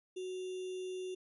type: tone with sample-and-hold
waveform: sine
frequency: 370 Hz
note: F#4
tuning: in tune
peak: -38 dBFS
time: 0.16-1.15 s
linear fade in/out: 10 ms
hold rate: 3150 Hz
effects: resampled to 24000 Hz